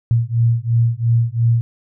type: beating tone pair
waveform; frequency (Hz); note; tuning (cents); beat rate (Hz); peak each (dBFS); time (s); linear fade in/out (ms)
sine; 115.2 / 118.1; A#2 / A#2; -20 / +23; 2.9; -16; 0.11-1.61; 0
effects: none